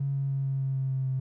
triangle tone with pitch steps, 138.59 / 137.55 / 136.52 / 135.5 / 134.49 / 133.48 / 132.48 / 131.49 Hz, C#3 / C#3 / C#3 / C#3 / C3 / C3 / C3 / C3, 0 / -13 / -26 / -39 / +48 / +35 / +22 / +9 cents, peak -22 dBFS, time 0-1.2 s, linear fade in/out 10 ms, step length 150 ms, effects tanh soft clip ceiling -24 dBFS

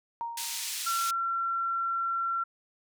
sine tone with exponential decay, 932.3 Hz, A#5, in tune, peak -29 dBFS, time 0.21-0.86 s, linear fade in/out 0 ms, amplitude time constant 140 ms
white band-pass noise, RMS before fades -35 dBFS, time 0.37-1.11 s, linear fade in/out 5 ms, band 2600 to 9100 Hz, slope 12 dB/octave
sine tone, 1360 Hz, F6, 46 cents flat, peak -27 dBFS, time 0.86-2.44 s, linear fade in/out 10 ms
effects none

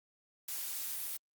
blue noise, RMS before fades -39 dBFS, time 0.48-1.17 s, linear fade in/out 5 ms, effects Opus 48 kbps

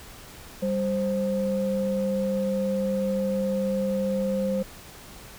sine tone pair together, 196.52 / 525 Hz, G3 / C5, +5 / +6 cents, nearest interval octave + perfect fourth, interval 1701 cents, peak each -25 dBFS, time 0.62-4.63 s, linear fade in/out 10 ms, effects tanh soft clip ceiling -16 dBFS + pink hiss -45 dBFS RMS until 5.38 s

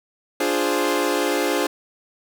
sawtooth chord, D half-diminished seventh, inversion none, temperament equal, 293.7 / 349.2 / 415.3 / 523.3 Hz, D4 / F4 / Ab4 / C5, 0 / 0 / 0 / 0 cents, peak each -21 dBFS, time 0.4-1.67 s, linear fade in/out 5 ms, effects none

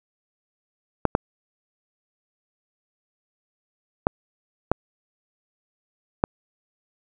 clicks, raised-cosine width 1 ms, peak -3 dBFS, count 5, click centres 1.053 / 1.151 / 4.069 / 4.716 / 6.239 s, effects none

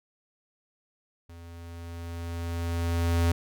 square tone with level ramp, 84.7 Hz, E2, 48 cents sharp, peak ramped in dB -45 to -21 dBFS, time 1.29-3.32 s, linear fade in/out 5 ms, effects none

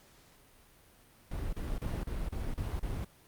brown noise bursts, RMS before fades -35 dBFS, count 7, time 1.31-3.048 s, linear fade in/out 5 ms, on 220 ms, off 33 ms, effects pink hiss -61 dBFS RMS until 3.27 s + Opus 48 kbps

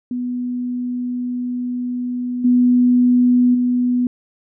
sine tone with level steps, 246.9 Hz, B3, in tune, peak -20 / -10 / -14 dBFS, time 0.11-4.07 s, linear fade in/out 2 ms, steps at 2.44 / 3.54 s, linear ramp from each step 10 ms, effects none

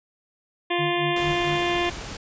harmonic tone, 349.2 Hz, F4, in tune, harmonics 1 / 2 / 3 / 5 / 6 / 7 / 8 / 9 / 10, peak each -25 / -28 / -30 / -32 / -33 / -33 / -34 / -35 / -35 dBFS, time 0.7-1.9 s, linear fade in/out 10 ms
sine tone with tremolo, 149.7 Hz, D3, 33 cents sharp, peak -27 dBFS, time 0.78-1.67 s, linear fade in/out 20 ms, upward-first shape sine, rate 4.4 Hz, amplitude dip 95%
pink noise, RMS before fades -35 dBFS, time 1.16-2.17 s, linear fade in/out 5 ms
effects resampled to 16000 Hz

